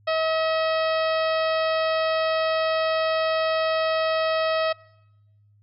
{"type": "harmonic tone", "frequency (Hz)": 640, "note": "D#5", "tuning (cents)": 49, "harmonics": [1, 2, 3, 4, 5, 6, 7, 8], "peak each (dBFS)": [-22, -28, -32, -34, -36, -38, -39, -40], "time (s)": [0.07, 4.73], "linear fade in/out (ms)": 10, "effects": ["noise-tail reverb RT60 1.0 s tail -24 dB re dry", "added 103 Hz sine -55 dBFS peak until 5.62 s"]}